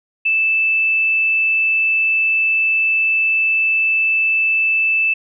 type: tone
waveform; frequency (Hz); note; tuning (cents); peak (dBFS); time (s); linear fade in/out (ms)
sine; 2636; E7; -1; -13; 0.25-5.14; 10
effects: none